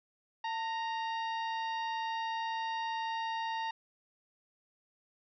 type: harmonic tone with a mistuned harmonic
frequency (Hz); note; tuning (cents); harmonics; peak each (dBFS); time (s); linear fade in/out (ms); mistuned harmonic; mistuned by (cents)
932.3; A#5; 0; 1 / 2 / 3 / 4 / 5 / 6; -34 / -42 / -46 / -48 / -54 / -59; 0.44-3.71; 5; 1; -62
effects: none